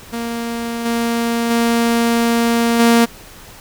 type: tone with level steps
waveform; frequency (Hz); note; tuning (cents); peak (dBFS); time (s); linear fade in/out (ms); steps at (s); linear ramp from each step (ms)
sawtooth; 233.1; A#3; 0; -17 / -12 / -9 / -5; 0.12-3.06; 20; 0.85 / 1.5 / 2.79; 10
effects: pink hiss -39 dBFS RMS until 3.6 s